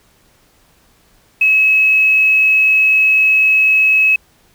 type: tone with quantisation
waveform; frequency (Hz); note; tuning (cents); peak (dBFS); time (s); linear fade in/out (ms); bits
sine; 2572; E7; -43; -8; 1.41-4.16; 5; 6
effects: pink hiss -53 dBFS RMS until 4.54 s